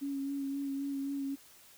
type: tone with vibrato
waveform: sine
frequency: 277.2 Hz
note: C#4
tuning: in tune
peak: -33 dBFS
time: 0.01-1.36 s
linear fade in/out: 20 ms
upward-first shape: sine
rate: 3.8 Hz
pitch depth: 22 cents each way
effects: white hiss -58 dBFS RMS until 1.77 s